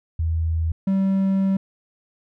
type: tone pair in turn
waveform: sine / triangle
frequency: 81.4 / 193.14 Hz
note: E2 / G3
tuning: -21 / -25 cents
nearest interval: octave + minor third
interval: 1496 cents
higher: second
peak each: -19 / -15 dBFS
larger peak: second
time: 0.19-0.72 / 0.87-1.57 s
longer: second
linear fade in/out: 5 ms
effects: none